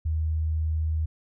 sine tone, 78.9 Hz, D#2, 25 cents sharp, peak -23 dBFS, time 0.05-1.06 s, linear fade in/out 10 ms, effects none

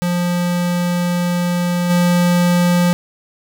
square tone with level steps, 175.9 Hz, F3, 13 cents sharp, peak -16 / -12 dBFS, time 0.02-2.93 s, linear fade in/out 0 ms, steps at 1.89 s, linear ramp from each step 20 ms, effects none

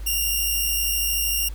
5% pulse tone pair together, 2766 / 2839 Hz, F7 / F7, -17 / +28 cents, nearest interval unison, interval 45 cents, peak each -15 dBFS, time 0.06-1.49 s, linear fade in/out 10 ms, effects added 50 Hz sine -30 dBFS peak until 1.54 s + pink hiss -49 dBFS RMS until 1.54 s

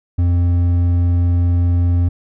triangle tone with hard clipping, 87.5 Hz, F2, 4 cents sharp, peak -13 dBFS, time 0.18-2.09 s, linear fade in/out 10 ms, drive 9 dB, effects none

